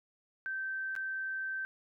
sine tone with dropouts, 1553 Hz, G6, 17 cents flat, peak -34 dBFS, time 0.46-1.65 s, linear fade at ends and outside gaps 0 ms, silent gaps 0.953-0.963 s, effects none

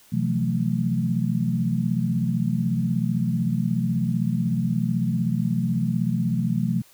sine tone cluster, 127.8 / 166.8 / 182.9 / 220.2 Hz, C3 / E3 / F#3 / A3, -40 / +21 / -20 / +2 cents, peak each -26 dBFS, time 0.12-6.82 s, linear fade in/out 10 ms, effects white hiss -54 dBFS RMS until 6.93 s

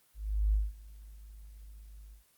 sine tone with ADSR envelope, 51.91 Hz, G#1, in tune, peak -23 dBFS, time 0.14-2.24 s, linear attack 390 ms, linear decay 190 ms, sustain -23 dB, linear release 130 ms, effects white hiss -67 dBFS RMS until 2.37 s + Opus 24 kbps

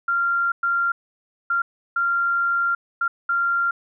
sine tone bursts at uneven times, 1386 Hz, F6, 14 cents flat, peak -18 dBFS, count 6, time 0.08-0.52 / 0.63-0.92 / 1.5-1.62 / 1.96-2.75 / 3.01-3.08 / 3.29-3.71 s, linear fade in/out 5 ms, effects none

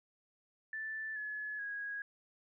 sine tone with pitch steps, 1760 / 1705 / 1651.7 Hz, A6 / G#6 / G#6, 0 / +45 / -10 cents, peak -38 dBFS, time 0.73-2.02 s, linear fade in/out 2 ms, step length 430 ms, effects none

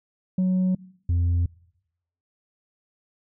sine tone pair in turn, 185 / 86.46 Hz, F#3 / F2, 0 / -17 cents, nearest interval octave + minor second, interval 1317 cents, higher first, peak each -16 dBFS, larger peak neither, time 0.38-0.75 / 1.09-1.46 s, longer neither, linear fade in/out 5 ms, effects noise-tail reverb RT60 0.8 s tail -25 dB re dry + tanh soft clip ceiling -18 dBFS

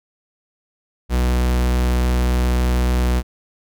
45% pulse tone, 61.74 Hz, B1, in tune, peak -15 dBFS, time 1.09-3.23 s, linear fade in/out 50 ms, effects none

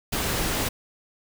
pink noise, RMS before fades -26 dBFS, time 0.12-0.69 s, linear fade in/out 10 ms, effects none

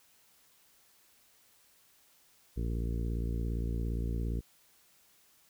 harmonic tone, 57.4 Hz, A#1, 26 cents flat, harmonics 1 / 2 / 3 / 4 / 5 / 6 / 7 / 8, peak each -32 / -38 / -42 / -44 / -46 / -48 / -49 / -50 dBFS, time 2.56-4.41 s, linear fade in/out 20 ms, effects white hiss -65 dBFS RMS until 5.49 s

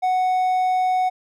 triangle tone, 740 Hz, F#5, in tune, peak -15 dBFS, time 0.02-1.1 s, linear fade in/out 20 ms, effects none

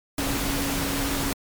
sine tone in noise, 277.2 Hz, C#4, in tune, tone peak -29 dBFS, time 0.18-1.33 s, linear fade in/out 2 ms, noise pink, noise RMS -27 dBFS, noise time 0.18-1.33 s, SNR -5 dB, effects MP3 96 kbps

